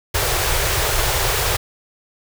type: band-stop noise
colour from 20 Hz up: pink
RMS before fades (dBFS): -19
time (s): 0.14-1.57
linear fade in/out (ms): 10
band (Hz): 140 to 370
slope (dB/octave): 48
effects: none